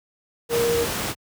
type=tone in noise; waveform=sine; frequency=469 Hz; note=A#4; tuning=11 cents sharp; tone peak=-19 dBFS; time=0.49-0.87 s; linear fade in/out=50 ms; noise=pink; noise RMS=-26 dBFS; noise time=0.49-1.15 s; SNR=+4 dB; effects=high-pass 80 Hz 12 dB/octave